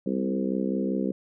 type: harmonic tone with a mistuned harmonic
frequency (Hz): 65.1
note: C2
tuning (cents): -8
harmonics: 3 / 4 / 5 / 6 / 7 / 8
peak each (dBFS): -28 / -30 / -32 / -34 / -35 / -36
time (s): 0.06-1.12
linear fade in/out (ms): 5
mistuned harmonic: 3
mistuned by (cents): +17
effects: none